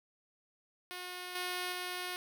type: tone with level steps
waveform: 5% pulse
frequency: 361 Hz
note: F#4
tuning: 43 cents flat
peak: -30 / -24 / -26 dBFS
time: 0.91-2.16 s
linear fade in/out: 0 ms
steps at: 1.35 / 1.72 s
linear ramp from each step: 5 ms
effects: none